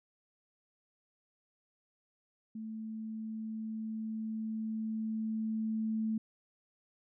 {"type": "tone with level ramp", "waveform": "sine", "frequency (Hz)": 220, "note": "A3", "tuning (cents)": 0, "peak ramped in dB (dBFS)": [-39, -30], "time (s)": [2.55, 6.18], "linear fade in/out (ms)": 5, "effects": []}